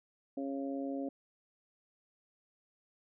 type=harmonic tone; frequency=137.6 Hz; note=C#3; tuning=12 cents flat; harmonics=2 / 3 / 4 / 5; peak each=-36 / -46 / -42 / -47 dBFS; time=0.37-1.09 s; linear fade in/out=5 ms; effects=none